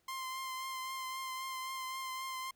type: tone with vibrato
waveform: sawtooth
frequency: 1046.5 Hz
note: C6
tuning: in tune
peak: -35 dBFS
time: 0.08-2.51 s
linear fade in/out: 5 ms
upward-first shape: triangle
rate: 3.8 Hz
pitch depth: 23 cents each way
effects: pink hiss -75 dBFS RMS until 2.55 s